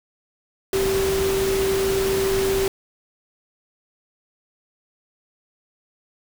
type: tone in noise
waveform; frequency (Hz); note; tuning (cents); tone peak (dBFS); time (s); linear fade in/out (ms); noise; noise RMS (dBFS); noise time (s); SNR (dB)
sine; 387.1; G4; -22; -19; 0.73-2.68; 2; pink; -27; 0.73-2.68; +5
effects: none